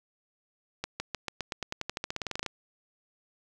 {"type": "accelerating click train", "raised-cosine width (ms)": 0.2, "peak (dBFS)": -15, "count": 21, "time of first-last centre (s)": [0.84, 2.463], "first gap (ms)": 160, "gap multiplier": 0.92, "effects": []}